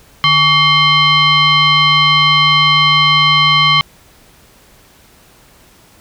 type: tone with frequency modulation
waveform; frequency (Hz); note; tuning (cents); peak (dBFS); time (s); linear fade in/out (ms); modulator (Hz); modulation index
sine; 2123; C7; +25; -7; 0.24-3.81; 0; 987; 1.6
effects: pink hiss -46 dBFS RMS until 6 s